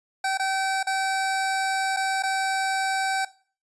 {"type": "tone with dropouts", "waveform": "25% pulse", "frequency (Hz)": 770, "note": "G5", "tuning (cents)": -31, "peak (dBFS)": -19, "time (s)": [0.24, 3.25], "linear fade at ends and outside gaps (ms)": 5, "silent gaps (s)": [[0.375, 0.395], [0.83, 0.869], [1.965, 1.969], [2.225, 2.234]], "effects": ["noise-tail reverb RT60 0.4 s tail -18 dB re dry", "resampled to 24000 Hz"]}